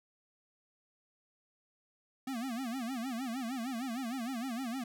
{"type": "tone with vibrato", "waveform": "square", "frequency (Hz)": 246.6, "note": "B3", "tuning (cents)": -2, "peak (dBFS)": -36, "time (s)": [2.27, 4.84], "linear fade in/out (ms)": 5, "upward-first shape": "sine", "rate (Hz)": 6.5, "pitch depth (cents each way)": 170, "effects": []}